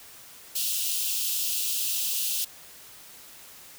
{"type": "high-pass noise", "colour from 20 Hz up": "white", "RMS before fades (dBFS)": -28, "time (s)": [0.55, 2.45], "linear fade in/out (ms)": 10, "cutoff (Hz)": 2600, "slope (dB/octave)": 96, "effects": ["white hiss -48 dBFS RMS until 3.78 s"]}